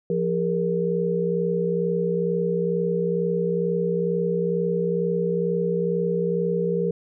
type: tone cluster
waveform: sine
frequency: 174.2 / 405.9 / 468.1 Hz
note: F3 / G#4 / A#4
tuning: -4 / -40 / +7 cents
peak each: -25 / -26 / -24 dBFS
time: 0.1-6.91 s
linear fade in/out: 2 ms
effects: none